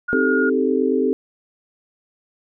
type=tone; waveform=sine; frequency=1429 Hz; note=F6; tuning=39 cents sharp; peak=-20 dBFS; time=0.08-0.5 s; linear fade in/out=10 ms
type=chord; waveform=sine; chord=A half-diminished seventh; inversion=first; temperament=equal; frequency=261.6 / 311.1 / 392 / 440 Hz; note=C4 / Eb4 / G4 / A4; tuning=0 / 0 / 0 / 0 cents; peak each=-20 / -25 / -21 / -21 dBFS; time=0.13-1.13 s; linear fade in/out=0 ms
effects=none